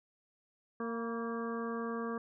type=harmonic tone with a mistuned harmonic; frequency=230.5 Hz; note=A#3; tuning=19 cents flat; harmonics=1 / 2 / 3 / 4 / 5 / 6 / 7; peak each=-38 / -39 / -49 / -50 / -42 / -54 / -48 dBFS; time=0.8-2.18 s; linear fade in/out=2 ms; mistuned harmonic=4; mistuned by=+56 cents; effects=none